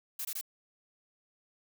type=noise bursts; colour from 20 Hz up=blue; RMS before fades=-37 dBFS; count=3; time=0.19-0.412 s; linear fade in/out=5 ms; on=60 ms; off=21 ms; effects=none